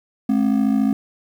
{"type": "ring-modulated tone", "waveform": "triangle", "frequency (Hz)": 239.8, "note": "A#3", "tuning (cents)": 49, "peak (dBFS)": -10, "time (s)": [0.29, 0.93], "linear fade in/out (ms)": 2, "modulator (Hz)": 27, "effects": ["8-bit"]}